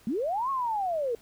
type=linear two-way sweep; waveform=sine; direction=up then down; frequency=196 to 1109 to 445.9 Hz; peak=-26 dBFS; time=0.07-1.15 s; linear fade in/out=2 ms; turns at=0.5 s; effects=pink hiss -58 dBFS RMS until 1.21 s